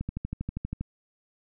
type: click train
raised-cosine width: 5 ms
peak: -19 dBFS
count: 11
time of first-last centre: 0.01-0.81 s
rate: 12.5 Hz
effects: none